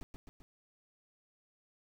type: noise with echo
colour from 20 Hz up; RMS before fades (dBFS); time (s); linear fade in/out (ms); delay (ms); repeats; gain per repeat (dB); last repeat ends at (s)
brown; -43; 0.01-0.03; 0; 130; 3; -4; 0.42
effects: none